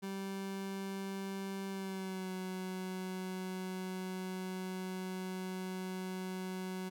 30% pulse tone with pitch glide, 194.3 to 186.06 Hz, G3 to F#3, -15 to +10 cents, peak -36 dBFS, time 0.02-6.9 s, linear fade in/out 20 ms, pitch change -75 cents, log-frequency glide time 1.69-2.31 s, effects none

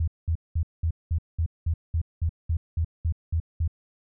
sine tone bursts, 81.9 Hz, E2, 11 cents flat, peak -21 dBFS, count 14, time 0-3.678 s, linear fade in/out 5 ms, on 77 ms, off 200 ms, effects none

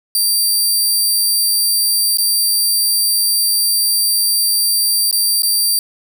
15% pulse tone with dropouts, 4699 Hz, D8, in tune, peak -6 dBFS, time 0.15-5.79 s, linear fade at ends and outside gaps 1 ms, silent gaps 2.172-2.184 / 5.111-5.127 / 5.421-5.432 s, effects none

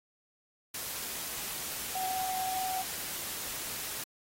sine tone in noise, 751 Hz, F#5, 26 cents sharp, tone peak -32 dBFS, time 1.95-2.82 s, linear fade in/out 5 ms, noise white, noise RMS -38 dBFS, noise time 0.74-4.04 s, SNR +3 dB, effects AAC 48 kbps

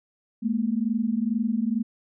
sine tone pair together, 214.2 / 236.4 Hz, A3 / A#3, -46 / +24 cents, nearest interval major second, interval 170 cents, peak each -25 dBFS, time 0.42-1.83 s, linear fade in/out 20 ms, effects none

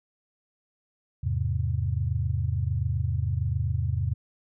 sine chord, E augmented, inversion none, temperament equal, 82.41 / 103.83 / 130.81 Hz, E2 / G#2 / B#2, 0 / 0 / 0 cents, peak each -28 / -28 / -29 dBFS, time 1.23-4.14 s, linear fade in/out 10 ms, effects none

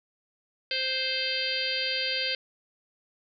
harmonic tone, 523.3 Hz, C5, in tune, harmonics 1 / 3 / 4 / 5 / 6 / 7 / 8 / 9, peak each -37 / -37 / -36 / -34 / -33 / -38 / -36 / -32 dBFS, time 0.71-2.35 s, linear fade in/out 2 ms, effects none

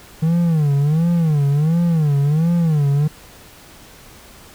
triangle tone with vibrato, 155.56 Hz, D#3, in tune, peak -11 dBFS, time 0.22-3.08 s, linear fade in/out 10 ms, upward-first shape sine, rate 1.4 Hz, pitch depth 180 cents each way, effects pink hiss -43 dBFS RMS until 4.54 s

